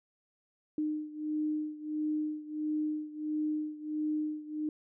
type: beating tone pair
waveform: sine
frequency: 304.6 / 306.1 Hz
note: D#4 / D#4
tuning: -37 / -28 cents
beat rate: 1.5 Hz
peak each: -33 / -36 dBFS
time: 0.78-4.69 s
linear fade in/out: 2 ms
effects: none